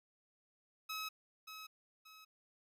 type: tone with echo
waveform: 15% pulse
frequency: 1281 Hz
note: E6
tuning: 50 cents flat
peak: -34 dBFS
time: 0.89-1.09 s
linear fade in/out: 10 ms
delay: 580 ms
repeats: 2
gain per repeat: -8 dB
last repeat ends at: 2.25 s
effects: none